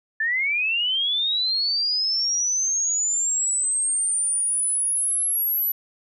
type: linear sweep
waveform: sine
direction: up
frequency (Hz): 1737 to 11940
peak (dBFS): -20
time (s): 0.2-5.72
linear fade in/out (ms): 5
effects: none